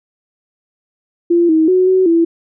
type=tone with pitch steps; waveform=sine; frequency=343.3 / 318 / 368.8 / 374.4 / 333.7 Hz; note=F4 / D#4 / F#4 / F#4 / E4; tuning=-30 / +38 / -6 / +20 / +21 cents; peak=-8 dBFS; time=1.3-2.25 s; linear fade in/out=10 ms; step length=190 ms; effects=none